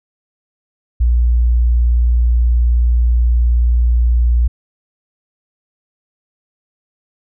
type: tone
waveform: sine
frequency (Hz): 59.4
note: A#1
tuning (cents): +33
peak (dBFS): -9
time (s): 1-4.48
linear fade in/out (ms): 10
effects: none